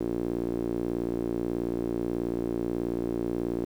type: tone with band-pass filter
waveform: sawtooth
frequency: 58.4 Hz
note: A#1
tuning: 4 cents sharp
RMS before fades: -30 dBFS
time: 0-3.65 s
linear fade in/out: 10 ms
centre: 340 Hz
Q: 3.7
effects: 9-bit